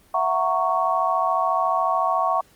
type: chord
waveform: sine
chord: F# dominant seventh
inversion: third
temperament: just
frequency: 666 / 740 / 925 / 1110 Hz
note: E5 / F#5 / A#5 / C#6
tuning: +18 / 0 / -14 / +2 cents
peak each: -25 / -24 / -27 / -22 dBFS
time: 0.14-2.41 s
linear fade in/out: 5 ms
effects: pink hiss -56 dBFS RMS until 2.55 s + Opus 24 kbps